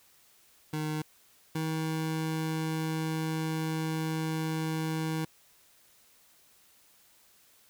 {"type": "tone pair in turn", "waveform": "25% pulse", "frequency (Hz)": [154, 158.97], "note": ["D#3", "D#3"], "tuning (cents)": [-17, 38], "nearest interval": "minor second", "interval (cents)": 55, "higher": "second", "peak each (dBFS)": [-27, -26], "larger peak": "second", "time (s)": [[0.73, 1.02], [1.55, 5.25]], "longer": "second", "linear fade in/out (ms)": 5, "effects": ["white hiss -62 dBFS RMS until 7.69 s"]}